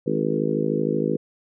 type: harmonic tone with a mistuned harmonic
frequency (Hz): 53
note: G#1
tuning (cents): +36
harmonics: 3 / 4 / 5 / 6 / 7 / 8 / 9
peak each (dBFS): -28 / -28 / -28 / -28 / -28 / -28 / -28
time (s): 0.06-1.17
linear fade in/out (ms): 10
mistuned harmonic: 9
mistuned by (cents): +18
effects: none